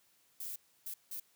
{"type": "noise bursts at uneven times", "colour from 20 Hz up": "violet", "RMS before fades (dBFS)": -42, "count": 3, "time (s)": [[0.4, 0.56], [0.86, 0.94], [1.11, 1.2]], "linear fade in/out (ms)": 5, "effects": ["white hiss -70 dBFS RMS until 1.35 s", "high-pass 60 Hz 12 dB/octave"]}